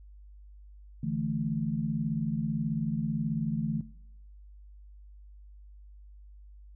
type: chord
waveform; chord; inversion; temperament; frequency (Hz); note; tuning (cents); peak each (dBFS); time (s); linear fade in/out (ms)
sine; D suspended second; none; just; 146.83 / 165.19 / 220.2; D3 / E3 / A3; 0 / +4 / +2; -33; 1.03-3.81; 5
effects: noise-tail reverb RT60 0.7 s tail -18 dB re dry + added 50 Hz sine -48 dBFS peak until 6.75 s